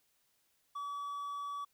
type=tone; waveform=triangle; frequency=1143 Hz; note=D6; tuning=47 cents flat; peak=-36 dBFS; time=0.75-1.65 s; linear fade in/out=10 ms; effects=white hiss -75 dBFS RMS until 1.73 s